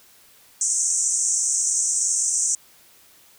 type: band-pass noise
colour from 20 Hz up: white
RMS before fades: -22 dBFS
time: 0.61-2.55 s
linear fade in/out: 2 ms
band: 5900 to 8600 Hz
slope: 96 dB/octave
effects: white hiss -53 dBFS RMS until 3.38 s